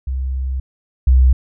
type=tone pair in turn; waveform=sine; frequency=65.41 / 64.03 Hz; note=C2 / C2; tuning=0 / -37 cents; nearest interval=unison; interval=37 cents; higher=first; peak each=-18 / -7 dBFS; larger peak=second; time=0.07-0.6 / 1.07-1.33 s; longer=first; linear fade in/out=5 ms; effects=none